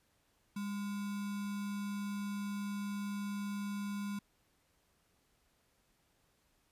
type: tone with sample-and-hold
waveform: sine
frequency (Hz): 202.1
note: G#3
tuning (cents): -47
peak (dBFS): -36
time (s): 0.56-4.19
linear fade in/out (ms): 5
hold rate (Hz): 1225
effects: pink hiss -74 dBFS RMS until 6.71 s + resampled to 32000 Hz